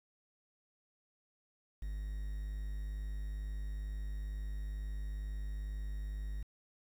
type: tone with quantisation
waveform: triangle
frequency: 51.1 Hz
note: G#1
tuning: 27 cents flat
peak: -35 dBFS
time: 1.82-6.43 s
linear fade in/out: 5 ms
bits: 10
effects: none